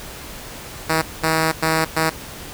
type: tone bursts at uneven times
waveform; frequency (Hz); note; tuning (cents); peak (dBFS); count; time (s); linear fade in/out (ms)
5% pulse; 160; D#3; +49; -5; 4; 0.89-1.02 / 1.23-1.52 / 1.62-1.85 / 1.96-2.1; 10
effects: pink hiss -35 dBFS RMS until 2.53 s